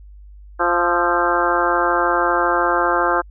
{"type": "harmonic tone with a mistuned harmonic", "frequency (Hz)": 174.61, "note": "F3", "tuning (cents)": 0, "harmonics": [2, 3, 4, 5, 6, 7, 8, 9], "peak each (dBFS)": [-23, -23, -23, -23, -23, -23, -23, -23], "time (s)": [0.59, 3.22], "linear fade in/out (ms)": 20, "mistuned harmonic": 8, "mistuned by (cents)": -51, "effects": ["added 50 Hz sine -38 dBFS peak until 3.3 s"]}